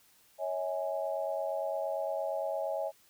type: chord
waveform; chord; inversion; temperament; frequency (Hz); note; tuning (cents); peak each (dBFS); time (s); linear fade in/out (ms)
sine; C# minor; none; equal with one note detuned; 554.4 / 643.1 / 830.6; C#5 / E5 / G#5; 0 / -43 / 0; -35 / -34 / -39; 0.38-2.92; 50
effects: white hiss -64 dBFS RMS until 3.09 s